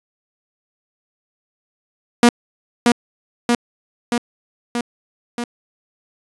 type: tone with echo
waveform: sawtooth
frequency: 238.9 Hz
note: A#3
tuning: 43 cents sharp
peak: -3 dBFS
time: 2.23-2.29 s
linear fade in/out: 2 ms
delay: 630 ms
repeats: 5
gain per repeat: -3 dB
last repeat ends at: 5.44 s
effects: resampled to 24000 Hz